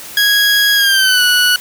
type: tone with pitch glide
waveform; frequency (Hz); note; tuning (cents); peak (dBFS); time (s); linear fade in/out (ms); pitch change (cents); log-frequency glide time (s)
20% pulse; 1655 to 1474.4; G#6 to F#6; -6 to -7; -4; 0.17-1.56; 2; -201; 0.75-1.22
effects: white hiss -31 dBFS RMS until 1.6 s